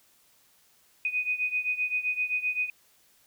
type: beating tone pair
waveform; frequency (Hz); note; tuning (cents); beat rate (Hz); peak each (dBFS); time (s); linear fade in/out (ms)
sine; 2489 / 2496.7; D#7 / D#7; 0 / +5; 7.7; -28 / -31; 1.05-2.7; 2
effects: white hiss -63 dBFS RMS until 3.26 s